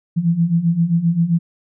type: beating tone pair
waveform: sine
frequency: 163.9 / 171.5 Hz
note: E3 / F3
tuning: -10 / -31 cents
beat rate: 7.6 Hz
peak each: -19 / -15 dBFS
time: 0.16-1.39 s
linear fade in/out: 20 ms
effects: none